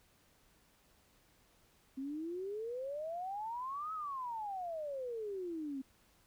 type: exponential two-way sweep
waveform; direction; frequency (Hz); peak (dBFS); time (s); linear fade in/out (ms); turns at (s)
sine; up then down; 260.7 to 1300 to 260.7; -38; 1.97-5.82; 10; 3.93
effects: pink hiss -69 dBFS RMS until 6.26 s